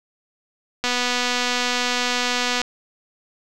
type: click train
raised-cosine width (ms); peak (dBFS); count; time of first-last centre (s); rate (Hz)
0.2; -5; 438; 0.84-2.616; 246
effects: none